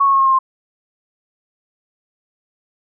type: tone with pitch steps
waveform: sine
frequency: 1108.7 / 1097.9 / 1087.1 / 1076.5 / 1066 / 1055.6 Hz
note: C#6 / C#6 / C#6 / C6 / C6 / C6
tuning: 0 / -17 / -34 / +49 / +32 / +15 cents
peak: -10 dBFS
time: 0-0.39 s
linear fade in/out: 10 ms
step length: 65 ms
effects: none